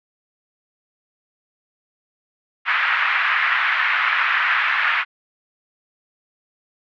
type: band-pass noise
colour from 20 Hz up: white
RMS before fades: -19 dBFS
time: 2.65-5.05 s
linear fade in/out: 50 ms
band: 1200 to 2200 Hz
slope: 24 dB/octave
effects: low-pass 4000 Hz 12 dB/octave